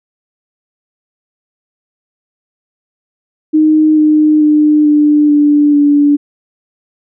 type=tone with pitch steps; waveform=sine; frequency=309.6 / 305.5 / 301.5 / 297.5 / 293.6 / 289.7 Hz; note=D#4 / D#4 / D4 / D4 / D4 / D4; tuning=-9 / -32 / +46 / +22 / 0 / -24 cents; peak=-5 dBFS; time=3.53-6.17 s; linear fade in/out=20 ms; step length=440 ms; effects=none